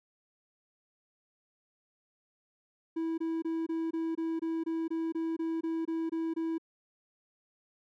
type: tone bursts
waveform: triangle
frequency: 326.7 Hz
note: E4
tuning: 15 cents flat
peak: -28 dBFS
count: 15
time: 2.96-6.582 s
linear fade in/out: 10 ms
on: 220 ms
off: 23 ms
effects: none